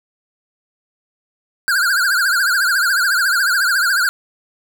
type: tone with vibrato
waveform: square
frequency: 1500 Hz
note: F#6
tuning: 23 cents sharp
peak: -14 dBFS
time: 1.68-4.09 s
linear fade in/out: 0 ms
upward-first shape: triangle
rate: 14 Hz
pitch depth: 170 cents each way
effects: none